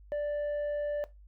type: tone with tanh clipping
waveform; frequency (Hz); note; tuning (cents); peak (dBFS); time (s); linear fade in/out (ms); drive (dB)
sine; 587.3; D5; 0; -30; 0.12-1.04; 0; 3
effects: noise-tail reverb RT60 0.2 s tail -17 dB re dry + added 50 Hz sine -51 dBFS peak until 1.27 s